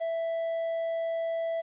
triangle tone, 661 Hz, E5, 5 cents sharp, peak -26 dBFS, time 0-1.62 s, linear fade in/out 20 ms, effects resampled to 8000 Hz + 11-bit

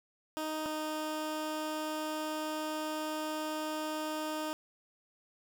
15% pulse tone pair in turn, 311.1 / 309.1 Hz, D#4 / D#4, 0 / -11 cents, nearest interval unison, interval 11 cents, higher first, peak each -28 dBFS, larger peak neither, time 0.37-0.66 / 0.66-4.53 s, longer second, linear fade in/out 0 ms, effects none

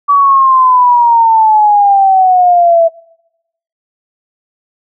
sine exponential sweep, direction down, 1148 to 658 Hz, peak -4 dBFS, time 0.08-2.89 s, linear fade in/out 20 ms, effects noise-tail reverb RT60 0.9 s tail -26 dB re dry

